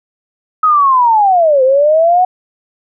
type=linear two-way sweep; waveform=sine; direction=down then up; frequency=1279 to 509 to 744 Hz; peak=-6 dBFS; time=0.63-2.25 s; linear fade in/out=5 ms; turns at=1.63 s; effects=none